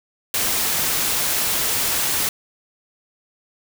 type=noise; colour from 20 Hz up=white; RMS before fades=-21 dBFS; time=0.34-2.29 s; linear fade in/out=2 ms; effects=none